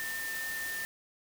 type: tone in noise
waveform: sine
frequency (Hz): 1801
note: A6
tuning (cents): +40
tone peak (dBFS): -35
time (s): 0-0.85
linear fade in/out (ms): 0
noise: white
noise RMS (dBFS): -41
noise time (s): 0-0.85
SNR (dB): +3
effects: none